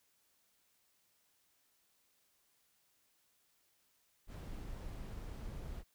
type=noise; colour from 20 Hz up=brown; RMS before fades=-45 dBFS; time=4.27-5.84 s; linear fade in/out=50 ms; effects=white hiss -75 dBFS RMS until 5.94 s